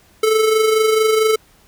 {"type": "tone with amplitude modulation", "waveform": "square", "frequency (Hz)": 437.5, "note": "A4", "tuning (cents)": -10, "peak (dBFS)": -11, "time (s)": [0.23, 1.36], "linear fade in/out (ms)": 5, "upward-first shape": "sine", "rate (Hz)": 24.5, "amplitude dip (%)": 45, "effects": ["pink hiss -52 dBFS RMS until 1.67 s"]}